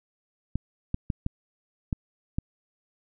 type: clicks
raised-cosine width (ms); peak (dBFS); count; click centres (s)
5; -14; 6; 0.556 / 0.944 / 1.102 / 1.264 / 1.928 / 2.385
effects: none